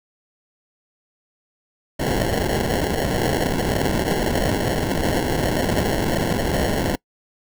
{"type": "noise with sample-and-hold", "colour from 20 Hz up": "white", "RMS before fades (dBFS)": -21, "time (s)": [1.99, 6.96], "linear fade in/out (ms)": 10, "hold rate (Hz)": 1225, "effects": ["noise-tail reverb RT60 0.1 s tail -25 dB re dry"]}